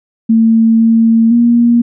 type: tone with pitch steps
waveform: sine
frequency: 225.4 / 226.9 / 236.6 Hz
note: A3 / A#3 / A#3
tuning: +42 / -47 / +26 cents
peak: -5 dBFS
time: 0.29-1.82 s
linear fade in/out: 10 ms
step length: 510 ms
effects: none